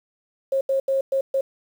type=tone bursts at uneven times; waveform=sine; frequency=540 Hz; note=C#5; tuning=45 cents flat; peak=-18 dBFS; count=5; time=0.52-0.61 / 0.69-0.8 / 0.88-1.01 / 1.12-1.21 / 1.34-1.41 s; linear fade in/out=5 ms; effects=8-bit

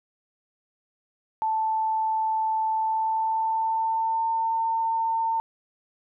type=tone with pitch glide; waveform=sine; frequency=880 to 903.7 Hz; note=A5 to A5; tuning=0 to +46 cents; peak=-22 dBFS; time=1.42-5.4 s; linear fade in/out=0 ms; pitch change=+46 cents; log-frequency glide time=2.7-4.54 s; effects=none

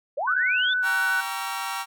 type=linear sweep; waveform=sine; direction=up; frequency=493.9 to 3623 Hz; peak=-24 dBFS; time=0.17-0.74 s; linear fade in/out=10 ms
type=tone with vibrato; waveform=sine; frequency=1494 Hz; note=F#6; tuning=16 cents sharp; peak=-21 dBFS; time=0.27-1.21 s; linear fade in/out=10 ms; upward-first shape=sine; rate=12 Hz; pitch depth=10 cents each way
type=chord; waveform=sawtooth; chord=G diminished seventh; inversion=none; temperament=just; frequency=784 / 940.8 / 1128.9 / 1354.7 Hz; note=G5 / Bb5 / Db6 / Fb6; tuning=0 / +16 / +31 / +47 cents; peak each=-30 / -29 / -31 / -30 dBFS; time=0.82-1.86 s; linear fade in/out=50 ms
effects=none

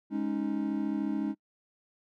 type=chord; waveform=triangle; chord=Ab suspended fourth; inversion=none; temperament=equal; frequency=207.7 / 277.2 / 311.1 Hz; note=Ab3 / Db4 / Eb4; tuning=0 / 0 / 0 cents; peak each=-31 dBFS; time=0.1-1.35 s; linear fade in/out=50 ms; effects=noise-tail reverb RT60 0.1 s tail -26 dB re dry

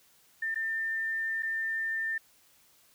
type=tone with dropouts; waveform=sine; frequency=1797 Hz; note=A6; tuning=36 cents sharp; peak=-29 dBFS; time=0.42-2.18 s; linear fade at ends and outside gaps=5 ms; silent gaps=0.545-0.557 / 1.424-1.43 s; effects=white hiss -63 dBFS RMS until 2.94 s

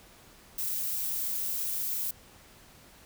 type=noise; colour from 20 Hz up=violet; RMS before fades=-32 dBFS; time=0.58-2.11 s; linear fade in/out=5 ms; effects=pink hiss -55 dBFS RMS until 3.05 s

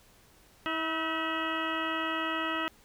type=harmonic tone with a mistuned harmonic; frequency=322.3 Hz; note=E4; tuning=39 cents flat; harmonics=1 / 2 / 3 / 4 / 5 / 6 / 8 / 9 / 10; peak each=-36 / -39 / -40 / -34 / -41 / -37 / -40 / -40 / -45 dBFS; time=0.66-2.68 s; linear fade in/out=0 ms; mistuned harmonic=5; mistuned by=-79 cents; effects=pink hiss -60 dBFS RMS until 2.84 s

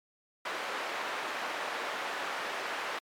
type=band-pass noise; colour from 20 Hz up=white; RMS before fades=-36 dBFS; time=0.45-2.99 s; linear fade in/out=5 ms; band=470 to 1800 Hz; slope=12 dB/octave; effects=MP3 96 kbps

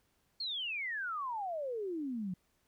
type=exponential sweep; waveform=sine; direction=down; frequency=4383 to 174.61 Hz; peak=-35 dBFS; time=0.4-2.34 s; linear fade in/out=5 ms; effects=pink hiss -75 dBFS RMS until 2.67 s

